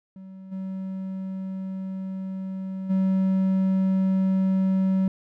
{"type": "tone with level steps", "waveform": "triangle", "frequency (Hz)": 190, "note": "F#3", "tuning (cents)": 46, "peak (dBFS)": [-37, -27, -17], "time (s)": [0.16, 5.08], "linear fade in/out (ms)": 2, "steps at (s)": [0.51, 2.89], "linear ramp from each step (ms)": 20, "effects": []}